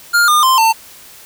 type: tone with pitch steps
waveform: square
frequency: 1408 / 1211.7 / 1042.7 / 897.3 Hz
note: F6 / D#6 / C6 / A5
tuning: +14 / -46 / -6 / +34 cents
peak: -9 dBFS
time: 0.13-0.73 s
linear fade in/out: 20 ms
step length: 150 ms
effects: white hiss -39 dBFS RMS until 1.25 s